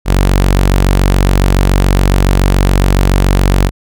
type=tone; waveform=sawtooth; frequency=47.11 Hz; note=F#1; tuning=32 cents sharp; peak=-3 dBFS; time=0.05-3.71 s; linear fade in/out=50 ms; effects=none